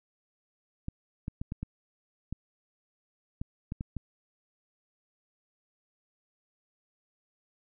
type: clicks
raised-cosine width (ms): 5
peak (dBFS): -22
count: 10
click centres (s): 0.884 / 1.281 / 1.415 / 1.521 / 1.63 / 2.326 / 3.415 / 3.721 / 3.809 / 3.967
effects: none